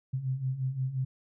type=beating tone pair; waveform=sine; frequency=127.3 / 133 Hz; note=C3 / C3; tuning=-47 / +29 cents; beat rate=5.7 Hz; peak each=-35 / -30 dBFS; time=0.13-1.05 s; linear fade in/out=10 ms; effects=none